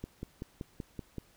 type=click train; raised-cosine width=3 ms; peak=-25 dBFS; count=7; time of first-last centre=0.04-1.183 s; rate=5.25 Hz; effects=pink hiss -64 dBFS RMS until 1.36 s